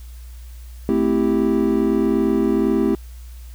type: chord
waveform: triangle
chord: A minor seventh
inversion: none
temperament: equal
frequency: 220 / 261.6 / 329.6 / 392 Hz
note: A3 / C4 / E4 / G4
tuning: 0 / 0 / 0 / 0 cents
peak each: -19 dBFS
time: 0.89-2.95 s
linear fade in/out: 0 ms
effects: added 60 Hz sine -34 dBFS peak until 3.54 s + white hiss -51 dBFS RMS until 3.54 s